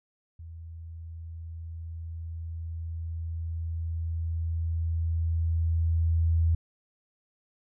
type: tone with level ramp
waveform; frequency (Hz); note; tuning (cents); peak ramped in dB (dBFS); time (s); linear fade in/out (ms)
sine; 82.41; E2; 0; -40 to -20; 0.39-6.55; 5
effects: none